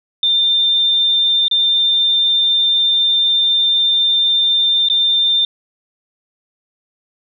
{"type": "tone with dropouts", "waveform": "sine", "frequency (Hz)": 3594, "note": "A7", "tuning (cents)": 36, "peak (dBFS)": -11, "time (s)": [0.23, 5.45], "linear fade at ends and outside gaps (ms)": 2, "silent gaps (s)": [[1.482, 1.512], [4.886, 4.899]], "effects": []}